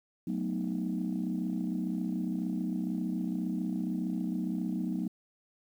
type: chord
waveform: sine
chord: B dominant seventh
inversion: second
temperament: equal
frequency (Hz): 185 / 220 / 246.9 / 311.1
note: F#3 / A3 / B3 / D#4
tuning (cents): 0 / 0 / 0 / 0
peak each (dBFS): -33 / -36 / -35 / -36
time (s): 0.27-5.08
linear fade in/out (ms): 5
effects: tanh soft clip ceiling -23 dBFS + 10-bit